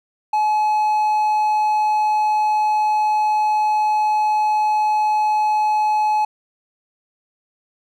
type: tone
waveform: triangle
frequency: 852 Hz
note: G#5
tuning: 44 cents sharp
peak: -13 dBFS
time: 0.33-6.25 s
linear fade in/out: 5 ms
effects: none